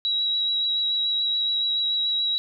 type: tone with vibrato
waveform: sine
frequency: 3876 Hz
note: B7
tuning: 33 cents flat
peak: -21 dBFS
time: 0.05-2.38 s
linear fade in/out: 0 ms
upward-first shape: sine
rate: 7 Hz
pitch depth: 14 cents each way
effects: none